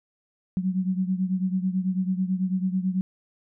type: beating tone pair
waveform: sine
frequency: 184.2 / 193.3 Hz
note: F#3 / G3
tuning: -7 / -24 cents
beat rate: 9.1 Hz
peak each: -24 / -28 dBFS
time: 0.57-3.01 s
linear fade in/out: 0 ms
effects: none